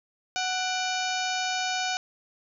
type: harmonic tone with a mistuned harmonic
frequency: 742 Hz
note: F#5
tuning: 5 cents sharp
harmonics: 1 / 2 / 3 / 4 / 5 / 6 / 7 / 8 / 9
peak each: -30 / -33 / -35 / -36 / -37 / -38 / -38 / -39 / -40 dBFS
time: 0.36-1.97 s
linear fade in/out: 0 ms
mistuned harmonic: 3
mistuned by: +110 cents
effects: none